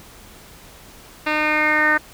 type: tone with low-pass filter sweep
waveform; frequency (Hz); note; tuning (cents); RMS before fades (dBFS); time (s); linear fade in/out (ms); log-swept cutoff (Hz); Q
10% pulse; 305; D#4; -34; -18; 1.26-1.98; 10; 2900 to 1700; 6.4
effects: pink hiss -44 dBFS RMS until 2.13 s